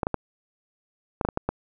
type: clicks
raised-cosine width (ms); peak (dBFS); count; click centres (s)
1; -10; 8; 0.032 / 0.069 / 0.143 / 1.212 / 1.25 / 1.288 / 1.374 / 1.49
effects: none